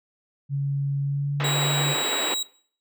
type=tone with pitch glide; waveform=sine; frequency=140 to 144.85 Hz; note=C#3 to D3; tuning=+18 to -24 cents; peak=-22 dBFS; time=0.49-1.96 s; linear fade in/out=50 ms; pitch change=+58 cents; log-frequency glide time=1.01-1.62 s
type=band-pass noise; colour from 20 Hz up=pink; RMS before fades=-29 dBFS; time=1.4-2.34 s; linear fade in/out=0 ms; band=320 to 3400 Hz; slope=24 dB/octave
type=tone; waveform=30% pulse; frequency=3854 Hz; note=B7; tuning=43 cents flat; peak=-23 dBFS; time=1.44-2.43 s; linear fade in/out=5 ms
effects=noise-tail reverb RT60 0.5 s tail -18 dB re dry